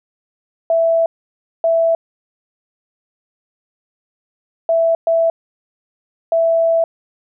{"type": "tone bursts at uneven times", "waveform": "sine", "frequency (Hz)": 661, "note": "E5", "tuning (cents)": 5, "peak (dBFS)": -11, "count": 5, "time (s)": [[0.7, 1.06], [1.64, 1.95], [4.69, 4.95], [5.07, 5.3], [6.32, 6.84]], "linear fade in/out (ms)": 2, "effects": []}